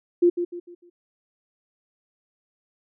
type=tone with echo; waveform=sine; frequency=349.2 Hz; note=F4; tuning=in tune; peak=-13 dBFS; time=0.22-0.3 s; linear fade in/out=10 ms; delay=150 ms; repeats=4; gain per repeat=-9 dB; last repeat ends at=0.9 s; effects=none